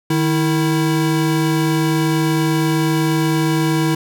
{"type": "tone pair together", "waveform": "square", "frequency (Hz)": [153.8, 325.5], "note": ["D#3", "E4"], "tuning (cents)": [-20, -22], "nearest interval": "octave + minor second", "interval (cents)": 1298, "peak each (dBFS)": -18, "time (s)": [0.1, 3.95], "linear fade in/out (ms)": 5, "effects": []}